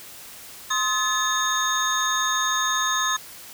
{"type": "tone cluster", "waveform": "sine", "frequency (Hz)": [1046, 1264, 1727, 3668, 6510], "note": ["C6", "D#6", "A6", "A#7", "G#8"], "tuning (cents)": [-1, 27, -33, -29, -36], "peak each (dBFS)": -27, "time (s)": [0.7, 3.17], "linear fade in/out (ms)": 10, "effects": ["white hiss -42 dBFS RMS until 3.53 s"]}